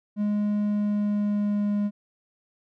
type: tone with pitch glide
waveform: triangle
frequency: 207.7 to 205.6 Hz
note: G#3 to G#3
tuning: 0 to -17 cents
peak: -20 dBFS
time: 0.16-1.91 s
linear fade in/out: 50 ms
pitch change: -17 cents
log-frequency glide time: 0.64-1.79 s
effects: none